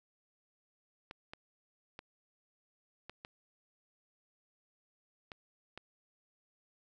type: clicks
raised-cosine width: 0.3 ms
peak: -29 dBFS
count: 7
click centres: 1.111 / 1.335 / 1.991 / 3.096 / 3.249 / 5.318 / 5.776 s
effects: none